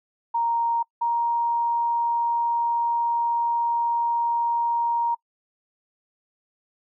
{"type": "tone pair in turn", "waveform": "sine", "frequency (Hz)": [932.3, 938.2], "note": ["A#5", "A#5"], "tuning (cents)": [0, 11], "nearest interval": "unison", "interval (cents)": 11, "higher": "second", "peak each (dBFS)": -20, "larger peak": "neither", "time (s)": [[0.34, 0.83], [1.01, 5.15]], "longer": "second", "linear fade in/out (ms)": 10, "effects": ["noise-tail reverb RT60 0.1 s tail -26 dB re dry"]}